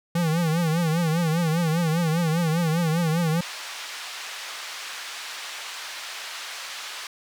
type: tone with vibrato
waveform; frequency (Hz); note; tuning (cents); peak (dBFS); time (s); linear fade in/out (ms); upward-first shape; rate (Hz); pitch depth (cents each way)
square; 164.81; E3; 0; -21; 0.15-3.41; 5; triangle; 5; 130
type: band-pass noise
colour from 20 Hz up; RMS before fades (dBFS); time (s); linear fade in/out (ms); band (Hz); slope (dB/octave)
white; -36; 3.41-7.07; 2; 890 to 4400; 12
effects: none